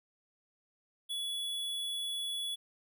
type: tone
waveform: square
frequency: 3398 Hz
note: G#7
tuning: 39 cents sharp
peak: -35 dBFS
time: 1.09-2.56 s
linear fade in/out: 20 ms
effects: none

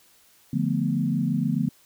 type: chord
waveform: sine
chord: B half-diminished seventh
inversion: first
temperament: equal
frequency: 146.83 / 174.61 / 220 / 246.9 Hz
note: D3 / F3 / A3 / B3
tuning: 0 / 0 / 0 / 0 cents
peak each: -27 dBFS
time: 0.53-1.69 s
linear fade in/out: 5 ms
effects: white hiss -58 dBFS RMS until 1.85 s

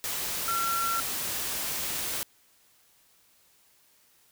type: tone in noise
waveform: sine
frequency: 1361 Hz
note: F6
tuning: 45 cents flat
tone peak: -27 dBFS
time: 0.48-1 s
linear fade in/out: 0 ms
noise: white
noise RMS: -32 dBFS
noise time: 0.04-2.23 s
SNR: +2 dB
effects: white hiss -63 dBFS RMS until 4.31 s

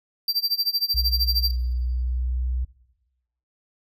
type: tone with tremolo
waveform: square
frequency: 4699 Hz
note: D8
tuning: in tune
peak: -19 dBFS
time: 0.28-1.51 s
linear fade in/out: 2 ms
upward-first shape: sine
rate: 13 Hz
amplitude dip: 95%
type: tone with pitch glide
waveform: sine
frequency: 60.9 to 62.36 Hz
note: B1 to B1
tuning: -24 to +17 cents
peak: -22 dBFS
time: 0.94-2.65 s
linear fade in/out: 10 ms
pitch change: +41 cents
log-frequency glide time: 1.49-2.43 s
effects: noise-tail reverb RT60 1.0 s tail -19 dB re dry

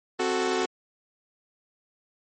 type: chord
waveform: sawtooth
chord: F# diminished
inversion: second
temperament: equal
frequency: 261.6 / 370 / 440 Hz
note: C4 / F#4 / A4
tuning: 0 / 0 / 0 cents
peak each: -28 / -22 / -25 dBFS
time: 0.19-0.66 s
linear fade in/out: 10 ms
effects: MP3 32 kbps

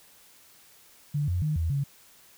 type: tone with pitch steps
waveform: sine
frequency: 146.1 / 89 / 152.6 / 81.7 / 139.9 Hz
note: D3 / F2 / D#3 / E2 / C#3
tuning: -9 / +33 / -33 / -15 / +16 cents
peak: -24 dBFS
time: 1.14-1.84 s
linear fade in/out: 10 ms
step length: 140 ms
effects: white hiss -56 dBFS RMS until 2.37 s

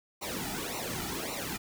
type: noise with flanger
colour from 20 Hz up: pink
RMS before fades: -36 dBFS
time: 0.21-1.58 s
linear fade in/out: 20 ms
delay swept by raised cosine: 0.6 to 1.9 ms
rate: 1.8 Hz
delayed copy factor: -1
effects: none

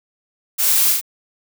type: noise with echo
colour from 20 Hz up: blue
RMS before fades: -18 dBFS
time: 0.58-0.94 s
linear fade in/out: 20 ms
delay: 37 ms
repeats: 2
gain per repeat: -2 dB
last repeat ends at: 1.014 s
effects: none

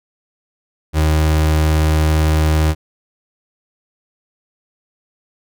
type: tone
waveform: 35% pulse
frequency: 77.78 Hz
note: D#2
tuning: in tune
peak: -10 dBFS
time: 0.93-2.75 s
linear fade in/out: 50 ms
effects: none

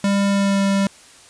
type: tone with pitch glide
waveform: square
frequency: 199.2 to 197.03 Hz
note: G3 to G3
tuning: +28 to +9 cents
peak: -16 dBFS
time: 0.04-0.87 s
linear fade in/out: 2 ms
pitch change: -19 cents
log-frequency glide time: 0.29-0.62 s
effects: white hiss -46 dBFS RMS until 1.29 s + resampled to 22050 Hz

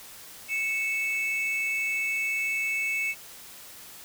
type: tone pair together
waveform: triangle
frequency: 2217 / 2621 Hz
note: C#7 / E7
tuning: 0 / -11 cents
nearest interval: minor third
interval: 289 cents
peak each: -27 dBFS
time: 0.48-3.15 s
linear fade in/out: 50 ms
effects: white hiss -46 dBFS RMS until 4.04 s

